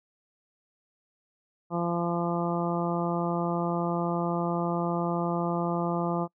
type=harmonic tone; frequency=171.8 Hz; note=F3; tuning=28 cents flat; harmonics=1 / 2 / 3 / 4 / 5 / 6 / 7; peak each=-29 / -32 / -35 / -34 / -36 / -38 / -37 dBFS; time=1.7-6.28 s; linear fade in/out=50 ms; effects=noise-tail reverb RT60 0.1 s tail -26 dB re dry